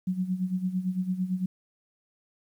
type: tone with tremolo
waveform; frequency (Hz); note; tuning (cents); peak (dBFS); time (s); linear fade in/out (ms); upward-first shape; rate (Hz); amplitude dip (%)
sine; 184.5; F#3; -5; -23; 0.07-1.46; 5; sine; 8.9; 75
effects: 10-bit